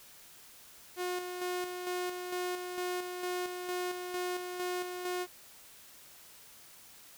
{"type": "tone with tremolo", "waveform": "sawtooth", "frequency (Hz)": 360, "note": "F#4", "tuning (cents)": -47, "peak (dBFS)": -29, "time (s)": [0.96, 5.27], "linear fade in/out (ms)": 50, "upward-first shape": "square", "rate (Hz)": 2.2, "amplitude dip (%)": 45, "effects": ["white hiss -55 dBFS RMS until 7.17 s"]}